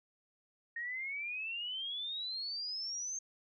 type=exponential sweep; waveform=sine; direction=up; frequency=1847 to 6400 Hz; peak=-37 dBFS; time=0.76-3.19 s; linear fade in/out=5 ms; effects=none